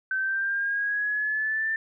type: linear sweep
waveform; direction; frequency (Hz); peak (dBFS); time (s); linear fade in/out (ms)
sine; up; 1533 to 1786; -24; 0.11-1.76; 2
effects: none